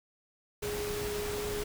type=tone in noise; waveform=sine; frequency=415.3 Hz; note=G#4; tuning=in tune; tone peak=-34 dBFS; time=0.62-1.64 s; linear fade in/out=10 ms; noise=pink; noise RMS=-38 dBFS; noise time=0.62-1.64 s; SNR=+1 dB; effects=none